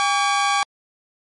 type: tone pair together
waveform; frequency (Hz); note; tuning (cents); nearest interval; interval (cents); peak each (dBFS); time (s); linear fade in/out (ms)
sawtooth; 806 / 1139.9; G5 / C#6; +48 / +48; tritone; 600; -16; 0-0.63; 0
effects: low-pass 8000 Hz 12 dB/octave + MP3 48 kbps